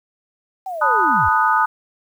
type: linear sweep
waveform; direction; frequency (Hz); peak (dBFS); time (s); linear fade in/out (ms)
sine; down; 780 to 59.9; -24; 0.66-1.29; 5
type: chord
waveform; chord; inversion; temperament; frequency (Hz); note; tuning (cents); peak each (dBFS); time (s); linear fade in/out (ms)
sine; B dominant seventh; third; equal; 880 / 987.8 / 1244.5 / 1480; A5 / B5 / D#6 / F#6; 0 / 0 / 0 / 0; -18 / -22 / -17 / -20; 0.81-1.66; 10
effects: 8-bit